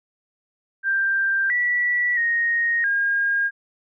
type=tone with pitch steps; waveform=sine; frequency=1581 / 1951 / 1866 / 1620 Hz; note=G6 / B6 / A#6 / G#6; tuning=+14 / -22 / +1 / -43 cents; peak=-18 dBFS; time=0.83-3.51 s; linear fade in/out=50 ms; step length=670 ms; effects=none